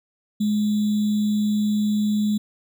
sine tone with sample-and-hold, 210.2 Hz, G#3, 21 cents sharp, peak -18 dBFS, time 0.4-2.38 s, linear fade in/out 10 ms, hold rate 3675 Hz, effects none

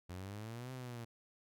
sawtooth exponential two-way sweep, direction up then down, 87.31 to 130.5 to 115.2 Hz, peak -40 dBFS, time 0.09-1.05 s, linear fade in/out 10 ms, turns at 0.72 s, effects none

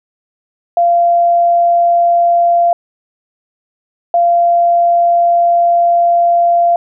sine tone pair in turn, 690 / 690 Hz, F5 / F5, -21 / -21 cents, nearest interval unison, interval 0 cents, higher neither, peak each -7 dBFS, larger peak neither, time 0.77-2.73 / 4.14-6.76 s, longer second, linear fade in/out 2 ms, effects none

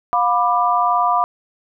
sine chord, B diminished, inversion second, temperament just, 711.2 / 987.8 / 1185.3 Hz, F5 / B5 / D6, +31 / 0 / +16 cents, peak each -18 dBFS, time 0.13-1.24 s, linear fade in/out 0 ms, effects none

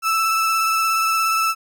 35% pulse tone with vibrato, 1318.5 Hz, E6, in tune, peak -15 dBFS, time 0.02-1.55 s, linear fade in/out 50 ms, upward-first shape sine, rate 17 Hz, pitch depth 16 cents each way, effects none

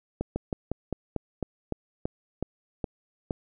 slowing click train, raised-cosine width 2 ms, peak -15 dBFS, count 12, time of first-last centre 0.21-3.308 s, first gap 150 ms, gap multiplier 1.12, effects none

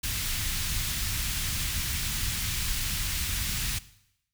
pink band-stop noise, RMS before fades -30 dBFS, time 0.03-3.79 s, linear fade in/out 10 ms, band 120 to 2200 Hz, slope 12 dB/octave, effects noise-tail reverb RT60 0.8 s tail -17 dB re dry

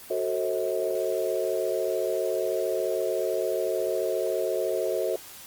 sine chord, F# diminished seventh, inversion none, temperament just, 370 / 444 / 532.8 / 639.4 Hz, F#4 / A4 / C5 / Eb5, 0 / +16 / +31 / +47 cents, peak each -30 dBFS, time 0.1-5.16 s, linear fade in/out 5 ms, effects white hiss -45 dBFS RMS until 5.46 s + Opus 24 kbps

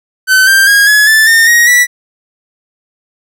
45% pulse tone with pitch steps, 1525 / 1579.7 / 1636.3 / 1695 / 1755.8 / 1818.8 / 1884 / 1951.6 Hz, G6 / G6 / G#6 / G#6 / A6 / A#6 / A#6 / B6, -48 / +13 / -26 / +35 / -4 / -43 / +18 / -21 cents, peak -4 dBFS, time 0.27-1.87 s, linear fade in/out 50 ms, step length 200 ms, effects none

